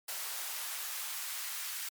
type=noise with high-pass filter sweep; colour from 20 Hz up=white; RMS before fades=-39 dBFS; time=0.08-1.89 s; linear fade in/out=5 ms; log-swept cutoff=720 to 1400 Hz; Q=1; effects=MP3 96 kbps